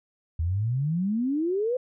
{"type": "exponential sweep", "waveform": "sine", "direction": "up", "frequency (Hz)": [77.78, 519], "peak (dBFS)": -23, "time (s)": [0.39, 1.77], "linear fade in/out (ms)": 5, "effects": []}